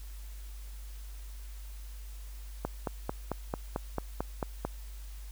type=click train; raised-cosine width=1 ms; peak=-17 dBFS; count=10; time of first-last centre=2.65-4.65 s; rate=4.5 Hz; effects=added 50 Hz sine -41 dBFS peak until 5.31 s + white hiss -56 dBFS RMS until 5.31 s